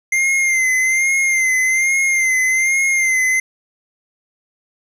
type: tone with vibrato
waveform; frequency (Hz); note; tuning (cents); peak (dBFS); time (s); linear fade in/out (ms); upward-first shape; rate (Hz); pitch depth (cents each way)
square; 2093; C7; 0; -14; 0.12-3.4; 5; sine; 1.2; 49
effects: low-pass 11000 Hz 12 dB/octave + 8-bit